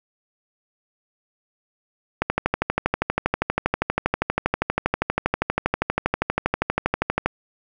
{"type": "click train", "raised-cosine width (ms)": 0.5, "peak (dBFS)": -4, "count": 64, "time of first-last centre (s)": [2.22, 7.26], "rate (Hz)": 12.5, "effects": []}